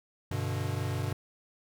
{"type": "chord", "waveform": "square", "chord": "G major", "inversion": "none", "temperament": "equal with one note detuned", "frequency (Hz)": [97.66, 123.47, 146.83], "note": ["G2", "B2", "D3"], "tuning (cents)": [-6, 0, 0], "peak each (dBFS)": [-34, -35, -38], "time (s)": [0.31, 1.13], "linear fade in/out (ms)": 5, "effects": []}